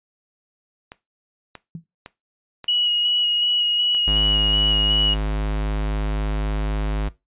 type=clicks; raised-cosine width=0.3 ms; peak=-20 dBFS; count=5; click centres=0.919 / 1.553 / 2.061 / 2.643 / 3.948 s
type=tone with exponential decay; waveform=sine; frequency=164.6 Hz; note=E3; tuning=2 cents flat; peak=-26 dBFS; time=1.75-1.84 s; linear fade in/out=2 ms; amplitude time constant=18 ms
type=tone with vibrato; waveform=sine; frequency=2907 Hz; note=F#7; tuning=31 cents flat; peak=-17 dBFS; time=2.68-5.14 s; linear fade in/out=5 ms; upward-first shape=square; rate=2.7 Hz; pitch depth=12 cents each way
type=tone; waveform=square; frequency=51.91 Hz; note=G#1; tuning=in tune; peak=-21 dBFS; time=4.07-7.09 s; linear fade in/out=10 ms
effects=noise-tail reverb RT60 0.2 s tail -17 dB re dry + resampled to 8000 Hz